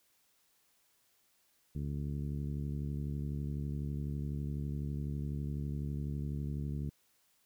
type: harmonic tone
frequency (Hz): 72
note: D2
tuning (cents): -34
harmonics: 1 / 2 / 3 / 4 / 5 / 6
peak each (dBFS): -39 / -37 / -43 / -48 / -53 / -57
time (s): 1.75-6.9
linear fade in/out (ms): 5
effects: white hiss -72 dBFS RMS until 7.45 s